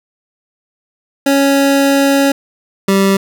25% pulse tone pair in turn, 277.2 / 195.11 Hz, C#4 / G3, 0 / -8 cents, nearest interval tritone, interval 608 cents, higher first, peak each -5 dBFS, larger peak neither, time 1.26-2.32 / 2.88-3.17 s, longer first, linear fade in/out 5 ms, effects none

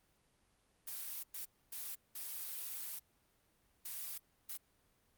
blue noise bursts at uneven times, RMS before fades -44 dBFS, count 6, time 0.87-1.23 / 1.34-1.45 / 1.72-1.95 / 2.15-2.99 / 3.85-4.18 / 4.49-4.57 s, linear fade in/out 5 ms, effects pink hiss -74 dBFS RMS until 5.17 s + Opus 32 kbps

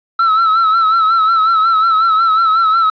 triangle tone with vibrato, 1318.5 Hz, E6, in tune, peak -7 dBFS, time 0.19-2.9 s, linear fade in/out 5 ms, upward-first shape sine, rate 5.5 Hz, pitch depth 58 cents each way, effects resampled to 11025 Hz + 7-bit

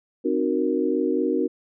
sine chord, C half-diminished seventh, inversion none, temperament equal with one note detuned, 261.6 / 306.7 / 370 / 466.2 Hz, C4 / Eb4 / Gb4 / Bb4, 0 / -25 / 0 / 0 cents, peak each -26 / -25 / -25 / -26 dBFS, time 0.24-1.48 s, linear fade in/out 20 ms, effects none

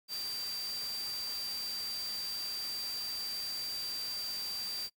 sine tone in noise, 4699 Hz, D8, in tune, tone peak -36 dBFS, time 0.08-4.9 s, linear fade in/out 50 ms, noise white, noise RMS -45 dBFS, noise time 0.08-4.9 s, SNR +6 dB, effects noise-tail reverb RT60 0.1 s tail -21 dB re dry

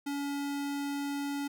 square tone, 283.4 Hz, C#4, 38 cents sharp, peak -33 dBFS, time 0.06-1.48 s, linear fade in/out 10 ms, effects none

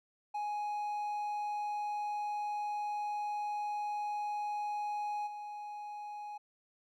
triangle tone with level steps, 833 Hz, G#5, 5 cents sharp, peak -32 / -39 dBFS, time 0.34-6.38 s, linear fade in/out 10 ms, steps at 5.26 s, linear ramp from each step 20 ms, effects none

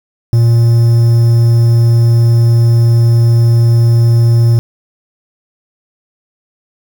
triangle tone with quantisation, 116.7 Hz, A#2, 2 cents sharp, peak -3 dBFS, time 0.33-4.59 s, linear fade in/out 0 ms, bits 5, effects none

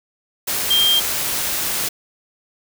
sine tone in noise, 3192 Hz, G7, 31 cents sharp, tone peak -13 dBFS, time 0.7-1 s, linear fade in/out 10 ms, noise white, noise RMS -22 dBFS, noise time 0.47-1.89 s, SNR +6 dB, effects none

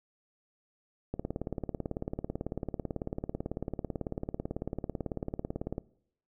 click train, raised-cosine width 2 ms, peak -20 dBFS, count 85, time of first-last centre 1.14-5.781 s, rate 18.1 Hz, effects noise-tail reverb RT60 0.7 s tail -22 dB re dry

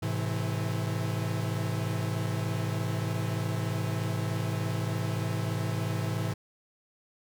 45% pulse chord, A minor, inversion none, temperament equal with one note detuned, 107.55 / 130.81 / 164.81 Hz, A2 / C3 / E3, -39 / 0 / 0 cents, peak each -31 / -35 / -34 dBFS, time 0.02-6.34 s, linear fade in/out 10 ms, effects none

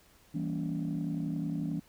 sine chord, E diminished seventh, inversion none, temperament equal with one note detuned, 164.81 / 196 / 233.1 / 284 Hz, E3 / G3 / Bb3 / Db4, 0 / 0 / 0 / +42 cents, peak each -33 / -38 / -38 / -35 dBFS, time 0.34-1.8 s, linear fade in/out 10 ms, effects tanh soft clip ceiling -25 dBFS + pink hiss -62 dBFS RMS until 1.88 s

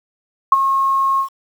sine tone with ADSR envelope, 1083 Hz, C#6, 41 cents flat, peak -3 dBFS, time 0.52-1.29 s, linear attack 4 ms, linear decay 26 ms, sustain -10 dB, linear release 98 ms, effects 7-bit

